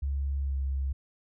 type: tone with pitch glide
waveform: sine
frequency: 69.3 to 67.68 Hz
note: C#2 to C#2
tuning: 0 to -41 cents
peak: -27 dBFS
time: 0.02-0.93 s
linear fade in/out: 10 ms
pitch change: -41 cents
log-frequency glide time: 0.4-0.57 s
effects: none